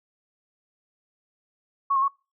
sine tone with pitch steps, 1108 / 1068 / 1110 Hz, C#6 / C6 / C#6, -1 / +35 / +2 cents, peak -19 dBFS, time 1.9-2.083 s, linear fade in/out 10 ms, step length 61 ms, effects noise-tail reverb RT60 0.3 s tail -26 dB re dry

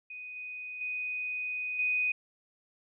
sine tone with level steps, 2492 Hz, D#7, 2 cents sharp, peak -40 / -38 / -32 / -26 dBFS, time 0.1-2.12 s, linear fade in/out 5 ms, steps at 0.36 / 0.81 / 1.79 s, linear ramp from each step 2 ms, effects none

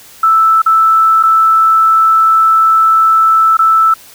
sine tone with dropouts, 1318.5 Hz, E6, in tune, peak -5 dBFS, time 0.23-3.94 s, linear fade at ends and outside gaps 5 ms, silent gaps 0.619-0.661 / 1.228-1.234 / 3.57-3.59 s, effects white hiss -38 dBFS RMS until 4.14 s

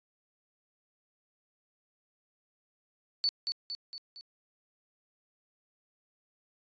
sine tone with echo, 4483 Hz, C#8, 19 cents sharp, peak -25 dBFS, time 3.24-3.29 s, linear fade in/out 0 ms, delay 230 ms, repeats 4, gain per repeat -5 dB, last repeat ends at 4.21 s, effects resampled to 16000 Hz

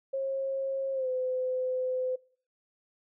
sine tone with pitch glide, 539 to 510.8 Hz, C#5 to C5, -49 to -42 cents, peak -28 dBFS, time 0.13-2.16 s, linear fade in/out 10 ms, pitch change -93 cents, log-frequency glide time 0.93-1.08 s, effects noise-tail reverb RT60 0.5 s tail -23 dB re dry

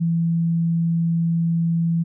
sine tone, 167 Hz, E3, 23 cents sharp, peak -17 dBFS, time 0-2.04 s, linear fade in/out 20 ms, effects none

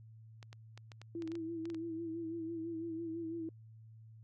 clicks, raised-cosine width 0.2 ms, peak -34 dBFS, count 12, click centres 0.428 / 0.529 / 0.776 / 0.918 / 1.016 / 1.222 / 1.276 / 1.318 / 1.354 / 1.655 / 1.701 / 1.746 s
sine tone with vibrato, 329.6 Hz, E4, in tune, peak -38 dBFS, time 1.15-3.49 s, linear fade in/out 2 ms, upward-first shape sine, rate 6 Hz, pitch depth 46 cents each way
effects added 111 Hz sine -53 dBFS peak until 4.23 s + AAC 48 kbps

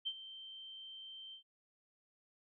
sine tone with ADSR envelope, 3124 Hz, G7, 7 cents flat, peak -34 dBFS, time 0.05-1.43 s, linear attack 21 ms, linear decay 57 ms, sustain -14 dB, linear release 97 ms, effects none

